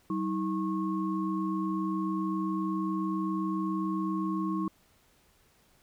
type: tone cluster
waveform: sine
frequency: 191 / 318.4 / 1091 Hz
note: G3 / D#4 / C#6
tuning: -45 / +40 / -28 cents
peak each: -32 / -31 / -36 dBFS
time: 0.1-4.68 s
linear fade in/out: 2 ms
effects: pink hiss -65 dBFS RMS until 5.82 s